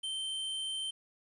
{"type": "tone", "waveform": "square", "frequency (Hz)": 3113, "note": "G7", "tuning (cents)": -13, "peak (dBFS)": -35, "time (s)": [0.03, 0.91], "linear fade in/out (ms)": 10, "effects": ["resampled to 24000 Hz", "11-bit"]}